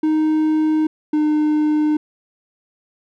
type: tone pair in turn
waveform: triangle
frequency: 310.9 / 303.4 Hz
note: D#4 / D#4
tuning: -1 / -44 cents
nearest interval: unison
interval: 43 cents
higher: first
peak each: -12 dBFS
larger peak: neither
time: 0.03-0.87 / 1.13-1.97 s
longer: neither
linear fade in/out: 5 ms
effects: none